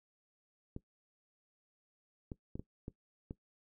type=clicks; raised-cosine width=3 ms; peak=-29 dBFS; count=6; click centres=0.764 / 2.318 / 2.555 / 2.595 / 2.881 / 3.309 s; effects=noise-tail reverb RT60 0.1 s tail -18 dB re dry